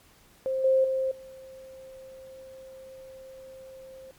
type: tone with level steps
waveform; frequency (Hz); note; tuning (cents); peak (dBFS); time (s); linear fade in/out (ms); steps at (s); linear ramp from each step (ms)
sine; 527; C5; +12; -25 / -18 / -24 / -43; 0.46-4.11; 0; 0.64 / 0.84 / 1.11; 5
effects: pink hiss -58 dBFS RMS until 4.18 s + MP3 96 kbps